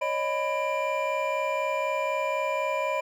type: tone cluster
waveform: triangle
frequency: 551 / 615 / 995 / 2378 Hz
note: C#5 / D#5 / B5 / D7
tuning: -11 / -20 / +13 / +21 cents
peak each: -29 / -28 / -28 / -32 dBFS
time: 0.01-3.01 s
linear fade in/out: 10 ms
effects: none